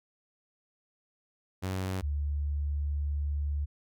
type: tone pair in turn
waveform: sawtooth / sine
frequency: 94 / 72.56 Hz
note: F#2 / D2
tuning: +28 / -20 cents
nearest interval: major third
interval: 448 cents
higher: first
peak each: -27 / -28 dBFS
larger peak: first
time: 1.62-2.02 / 2.02-3.66 s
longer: second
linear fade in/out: 20 ms
effects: none